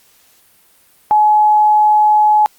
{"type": "tone", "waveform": "sine", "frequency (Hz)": 848, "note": "G#5", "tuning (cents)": 36, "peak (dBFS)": -7, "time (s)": [1.11, 2.46], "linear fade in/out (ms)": 0, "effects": ["white hiss -51 dBFS RMS until 2.58 s", "Opus 48 kbps"]}